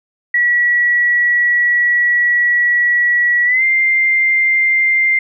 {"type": "tone with pitch glide", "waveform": "sine", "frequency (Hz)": [1933, 2096], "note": ["B6", "C7"], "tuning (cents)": [-38, 2], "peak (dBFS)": -10, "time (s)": [0.34, 5.19], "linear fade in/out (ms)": 5, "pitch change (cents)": 140, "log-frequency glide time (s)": [3.45, 3.63], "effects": []}